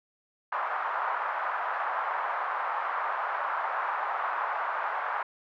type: band-pass noise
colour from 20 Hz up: white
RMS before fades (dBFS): -31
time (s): 0.52-5.23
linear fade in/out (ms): 5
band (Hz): 770 to 1300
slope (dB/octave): 24
effects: none